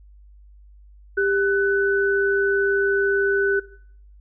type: tone pair together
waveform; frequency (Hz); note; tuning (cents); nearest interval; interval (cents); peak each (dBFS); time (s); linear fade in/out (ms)
sine; 396.5 / 1497; G4 / F#6; +20 / +20; octave + major seventh; 2300; -20; 1.17-3.6; 10
effects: noise-tail reverb RT60 0.6 s tail -19 dB re dry + added 50 Hz sine -45 dBFS peak until 4.2 s

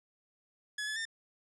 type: tone with pitch steps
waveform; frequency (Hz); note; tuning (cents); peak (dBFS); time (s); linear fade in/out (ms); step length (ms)
sawtooth; 1696 / 1719 / 1801; G#6 / A6 / A6; +36 / -41 / +40; -31; 0.78-1.053; 5; 91
effects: resampled to 22050 Hz + 11-bit

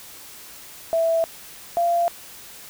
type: tone pair in turn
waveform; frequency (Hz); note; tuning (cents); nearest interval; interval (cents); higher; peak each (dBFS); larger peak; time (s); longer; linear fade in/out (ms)
sine; 659.3 / 687.8; E5 / F5; 0 / -27; minor second; 73; second; -17; neither; 0.93-1.24 / 1.77-2.08; neither; 0
effects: white hiss -42 dBFS RMS until 2.69 s

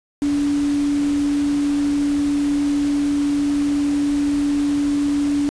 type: tone in noise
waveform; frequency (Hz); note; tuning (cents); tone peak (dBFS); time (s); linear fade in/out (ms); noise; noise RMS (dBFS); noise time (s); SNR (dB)
sine; 287.6; D4; -36; -16; 0.22-5.49; 0; pink; -34; 0.22-5.49; +15
effects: resampled to 22050 Hz

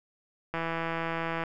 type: click train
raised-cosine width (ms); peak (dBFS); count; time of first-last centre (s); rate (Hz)
0.5; -17; 149; 0.54-1.437; 165
effects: none

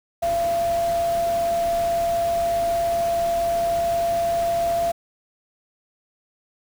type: tone in noise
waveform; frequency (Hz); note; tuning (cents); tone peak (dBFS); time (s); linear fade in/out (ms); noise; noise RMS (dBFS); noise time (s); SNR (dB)
sine; 681; F5; -44; -19; 0.22-4.92; 10; pink; -35; 0.22-4.92; +13
effects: none

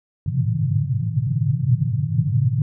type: band-pass noise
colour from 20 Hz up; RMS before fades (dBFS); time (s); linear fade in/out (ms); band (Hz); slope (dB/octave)
white; -20; 0.26-2.62; 2; 100 to 160; 96
effects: none

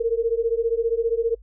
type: beating tone pair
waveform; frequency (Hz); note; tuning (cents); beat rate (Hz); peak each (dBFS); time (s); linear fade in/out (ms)
sine; 452.9 / 467.9; A#4 / A#4; -50 / +6; 15; -22; 0-1.35; 10
effects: noise-tail reverb RT60 0.1 s tail -26 dB re dry + added 50 Hz sine -44 dBFS peak until 1.42 s

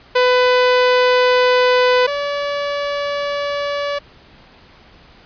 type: tone pair in turn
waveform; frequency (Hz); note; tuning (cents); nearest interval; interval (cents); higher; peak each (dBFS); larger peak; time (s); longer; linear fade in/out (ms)
sawtooth; 500 / 573.5; B4 / D5; +21 / -41; major second; 238; second; -7 / -15; first; 0.15-2.07 / 2.07-3.99; neither; 10
effects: pink hiss -46 dBFS RMS until 5.25 s + resampled to 11025 Hz

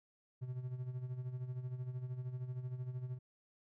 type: tone with tremolo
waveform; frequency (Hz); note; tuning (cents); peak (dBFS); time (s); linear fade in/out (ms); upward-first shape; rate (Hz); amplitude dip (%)
triangle; 126.3; B2; +39; -35; 0.41-3.19; 20; sine; 13; 65
effects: none

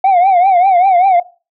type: tone with vibrato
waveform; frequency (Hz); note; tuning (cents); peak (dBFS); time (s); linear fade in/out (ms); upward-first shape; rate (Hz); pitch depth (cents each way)
sine; 740; F#5; 0; -4; 0.04-1.2; 5; triangle; 5.1; 140
effects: noise-tail reverb RT60 0.3 s tail -17 dB re dry + tanh soft clip ceiling -5 dBFS

